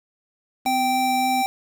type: tone with vibrato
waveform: triangle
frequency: 254.2 Hz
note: C4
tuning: 50 cents flat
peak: -24 dBFS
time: 0.65-1.43 s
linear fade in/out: 20 ms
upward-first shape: sine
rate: 3.5 Hz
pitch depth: 15 cents each way
type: tone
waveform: square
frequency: 780 Hz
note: G5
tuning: 9 cents flat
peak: -20 dBFS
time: 0.66-1.46 s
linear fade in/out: 0 ms
effects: 8-bit